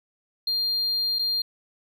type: tone with dropouts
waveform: sine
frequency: 4200 Hz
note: C8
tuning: 6 cents sharp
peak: -20 dBFS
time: 0.47-1.42 s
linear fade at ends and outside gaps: 5 ms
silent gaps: 1.187-1.192 s
effects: tanh soft clip ceiling -21 dBFS + 10-bit